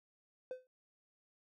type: tone with exponential decay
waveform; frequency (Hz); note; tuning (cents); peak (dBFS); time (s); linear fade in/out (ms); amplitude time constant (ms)
triangle; 510; C5; -44; -34; 0.51-0.67; 1; 33
effects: tanh soft clip ceiling -30 dBFS